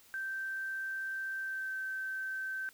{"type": "tone with pitch glide", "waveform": "sine", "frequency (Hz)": [1561, 1546.6], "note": ["G6", "G6"], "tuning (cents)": [-8, -24], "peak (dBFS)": -35, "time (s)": [0.14, 2.69], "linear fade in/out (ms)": 0, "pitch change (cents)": -16, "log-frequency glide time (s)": [1.4, 1.74], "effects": ["white hiss -61 dBFS RMS until 2.73 s"]}